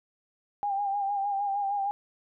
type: tone with vibrato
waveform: sine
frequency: 802 Hz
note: G5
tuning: 39 cents sharp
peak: -26 dBFS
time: 0.63-1.91 s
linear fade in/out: 0 ms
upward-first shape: sine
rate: 6.5 Hz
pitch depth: 45 cents each way
effects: none